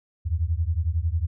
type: beating tone pair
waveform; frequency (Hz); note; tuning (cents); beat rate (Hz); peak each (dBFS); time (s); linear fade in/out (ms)
sine; 77.78 / 88.78; D#2 / F2; 0 / +29; 11; -24 / -25; 0.25-1.27; 20
effects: none